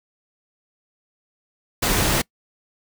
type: noise with amplitude modulation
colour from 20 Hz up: pink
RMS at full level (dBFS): -18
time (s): 1.82-2.22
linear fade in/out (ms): 10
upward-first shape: sine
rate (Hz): 244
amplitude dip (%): 40
effects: noise-tail reverb RT60 0.1 s tail -25 dB re dry